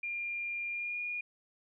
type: tone with pitch glide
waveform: sine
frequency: 2400 to 2434 Hz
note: D7 to D#7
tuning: +37 to -39 cents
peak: -34 dBFS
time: 0.03-1.21 s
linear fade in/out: 5 ms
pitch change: +24 cents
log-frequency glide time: 0.72-0.99 s
effects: none